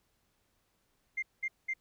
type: tone bursts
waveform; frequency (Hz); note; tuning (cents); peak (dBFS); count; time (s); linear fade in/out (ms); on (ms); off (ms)
sine; 2099; C7; +5; -30; 3; 1.17-1.738; 10; 56; 200
effects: tanh soft clip ceiling -26 dBFS + pink hiss -75 dBFS RMS until 1.8 s